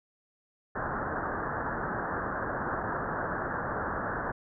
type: low-pass noise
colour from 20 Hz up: white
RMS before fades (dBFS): -33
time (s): 0.75-4.32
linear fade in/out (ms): 10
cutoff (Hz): 1700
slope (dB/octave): 96
effects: none